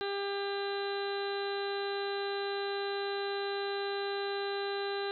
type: harmonic tone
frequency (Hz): 399.1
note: G4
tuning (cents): +31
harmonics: 1 / 2 / 3 / 4 / 5 / 6 / 7 / 8 / 9 / 10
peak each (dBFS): -34 / -40 / -45 / -42 / -51 / -53 / -49 / -52 / -51 / -43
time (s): 0.01-5.11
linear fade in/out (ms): 0
effects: none